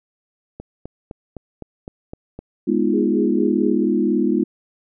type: click train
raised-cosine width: 2 ms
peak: -19 dBFS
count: 8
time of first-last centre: 0.6-2.39 s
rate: 3.91 Hz
type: chord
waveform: sine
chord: F half-diminished seventh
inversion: first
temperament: equal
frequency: 207.7 / 246.9 / 311.1 / 349.2 Hz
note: Ab3 / Cb4 / Eb4 / F4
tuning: 0 / 0 / 0 / 0 cents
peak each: -21 dBFS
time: 2.67-4.44 s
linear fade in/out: 10 ms
type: tone with tremolo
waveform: sine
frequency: 410.1 Hz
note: G#4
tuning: 22 cents flat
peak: -21 dBFS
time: 2.93-3.85 s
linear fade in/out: 10 ms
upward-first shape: sine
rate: 4.4 Hz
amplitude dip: 85%
effects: none